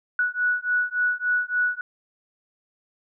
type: beating tone pair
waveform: sine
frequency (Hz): 1470 / 1473.5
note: F#6 / F#6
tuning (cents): -12 / -8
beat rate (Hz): 3.5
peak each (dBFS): -24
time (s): 0.19-1.81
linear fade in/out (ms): 2
effects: none